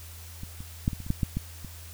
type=clicks; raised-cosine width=5 ms; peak=-25 / -28 / -11 / -22 / -28 / -27 / -12 / -13 / -15 / -26 dBFS; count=10; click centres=0.434 / 0.605 / 0.879 / 0.932 / 1.003 / 1.065 / 1.104 / 1.232 / 1.37 / 1.647 s; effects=added 83 Hz sine -43 dBFS peak until 1.93 s + white hiss -48 dBFS RMS until 1.93 s